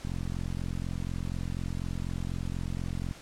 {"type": "click train", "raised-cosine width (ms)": 5, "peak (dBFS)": -22, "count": 136, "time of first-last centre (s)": [0.05, 3.111], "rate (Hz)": 44.1, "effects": ["pink hiss -49 dBFS RMS until 3.21 s", "low-pass 9000 Hz 12 dB/octave"]}